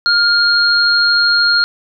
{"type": "tone pair together", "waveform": "sine", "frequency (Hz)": [1413, 4250], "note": ["F6", "C8"], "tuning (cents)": [20, 26], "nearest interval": "octave + perfect fifth", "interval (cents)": 1906, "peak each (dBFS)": -12, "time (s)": [0.06, 1.64], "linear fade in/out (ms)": 0, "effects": []}